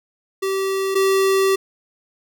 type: tone pair in turn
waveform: square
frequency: 386.5 / 386.5 Hz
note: G4 / G4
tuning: -24 / -24 cents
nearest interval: unison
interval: 0 cents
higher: neither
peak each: -20 / -15 dBFS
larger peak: second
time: 0.42-0.95 / 0.95-1.56 s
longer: second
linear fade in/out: 10 ms
effects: none